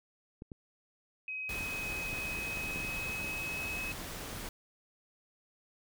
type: clicks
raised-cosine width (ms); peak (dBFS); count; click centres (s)
3; -31; 12; 0.421 / 0.518 / 1.608 / 2.13 / 2.187 / 2.389 / 2.572 / 2.76 / 2.803 / 2.849 / 3.096 / 3.245
type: tone with pitch glide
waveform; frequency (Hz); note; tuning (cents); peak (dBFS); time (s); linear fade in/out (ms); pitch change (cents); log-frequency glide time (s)
sine; 2532 to 2561; D#7 to D#7; +30 to +49; -36; 1.28-3.92; 2; +19; 2.31-3.54
type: noise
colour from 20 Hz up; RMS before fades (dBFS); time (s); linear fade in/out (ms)
pink; -42; 1.49-4.49; 2
effects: none